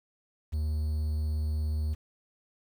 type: tone with quantisation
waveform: triangle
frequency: 76.4 Hz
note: D#2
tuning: 31 cents flat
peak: -25 dBFS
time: 0.52-1.95 s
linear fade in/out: 20 ms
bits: 9
effects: none